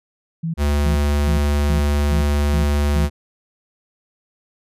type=tone bursts; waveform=sine; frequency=164.2 Hz; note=E3; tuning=6 cents flat; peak=-20 dBFS; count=7; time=0.43-3.06 s; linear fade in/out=10 ms; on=110 ms; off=310 ms
type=tone; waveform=square; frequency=72.7 Hz; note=D2; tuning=17 cents flat; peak=-16 dBFS; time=0.57-3.1 s; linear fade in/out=50 ms
effects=resampled to 32000 Hz